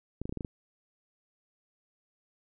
clicks, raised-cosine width 3 ms, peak -22 dBFS, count 7, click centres 0.216 / 0.255 / 0.294 / 0.325 / 0.373 / 0.408 / 0.448 s, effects none

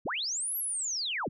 sine linear two-way sweep, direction up then down, 32.31 to 11830 to 32.31 Hz, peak -30 dBFS, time 0.05-1.29 s, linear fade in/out 10 ms, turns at 0.57 s, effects none

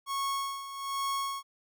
45% pulse tone with tremolo, 1100 Hz, C#6, 14 cents flat, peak -29 dBFS, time 0.06-1.43 s, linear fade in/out 50 ms, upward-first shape sine, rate 1.2 Hz, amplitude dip 70%, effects none

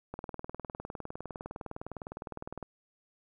click train, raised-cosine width 1 ms, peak -25 dBFS, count 50, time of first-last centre 0.14-2.627 s, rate 19.7 Hz, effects 11-bit

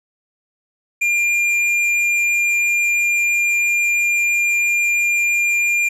sine tone with tanh clipping, 2399 Hz, D7, 36 cents sharp, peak -16 dBFS, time 1.01-5.89 s, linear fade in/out 10 ms, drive 9 dB, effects resampled to 32000 Hz

